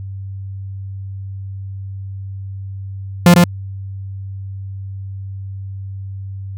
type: tone with echo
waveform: 45% pulse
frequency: 174.61 Hz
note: F3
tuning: in tune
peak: -4 dBFS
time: 3.26-3.34 s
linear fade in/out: 2 ms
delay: 100 ms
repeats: 1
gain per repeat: -2 dB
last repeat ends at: 3.44 s
effects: added 97 Hz sine -25 dBFS peak until 6.57 s